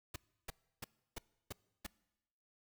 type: noise bursts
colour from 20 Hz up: pink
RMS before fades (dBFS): -43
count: 6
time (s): 0.14-1.866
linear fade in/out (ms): 5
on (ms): 21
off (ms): 320
effects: noise-tail reverb RT60 1.0 s tail -23 dB re dry